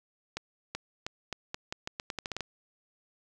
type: accelerating click train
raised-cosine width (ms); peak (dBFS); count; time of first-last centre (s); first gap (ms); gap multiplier
0.2; -17; 14; 0.37-2.407; 380; 0.83
effects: none